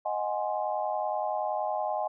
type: chord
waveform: sine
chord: Ab dominant seventh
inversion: second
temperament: equal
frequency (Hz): 622.3 / 740 / 830.6 / 1046.5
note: Eb5 / Gb5 / Ab5 / C6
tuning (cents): 0 / 0 / 0 / 0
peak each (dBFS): -32 / -33 / -32 / -38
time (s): 0.05-2.08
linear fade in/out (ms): 10
effects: none